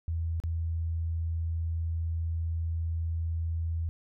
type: tone with dropouts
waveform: sine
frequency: 82.41 Hz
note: E2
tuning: in tune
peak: -28 dBFS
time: 0.08-3.89 s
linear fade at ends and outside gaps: 0 ms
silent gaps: 0.401-0.437 s
effects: none